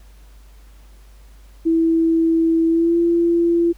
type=tone with pitch glide; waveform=sine; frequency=327.9 to 339.9 Hz; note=E4 to F4; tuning=-9 to -47 cents; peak=-13 dBFS; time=1.65-3.73 s; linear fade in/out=20 ms; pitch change=+62 cents; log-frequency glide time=2.68-2.97 s; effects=added 50 Hz sine -42 dBFS peak until 3.77 s + pink hiss -55 dBFS RMS until 3.77 s